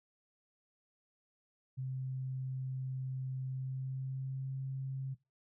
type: tone with pitch glide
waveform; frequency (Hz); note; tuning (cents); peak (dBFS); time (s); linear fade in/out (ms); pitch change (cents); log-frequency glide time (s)
sine; 130.81 to 133.56; C3 to C3; 0 to +36; -36; 1.77-5.15; 20; +36; 3.47-4.54
effects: noise-tail reverb RT60 0.2 s tail -17 dB re dry